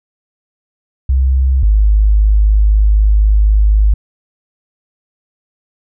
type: tone pair in turn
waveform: sine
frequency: 65.5 / 51.99 Hz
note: C2 / G#1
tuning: +2 / +3 cents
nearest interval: major third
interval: 399 cents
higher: first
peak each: -8 / -6 dBFS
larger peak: second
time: 1.09-1.63 / 1.63-3.94 s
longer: second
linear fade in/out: 5 ms
effects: none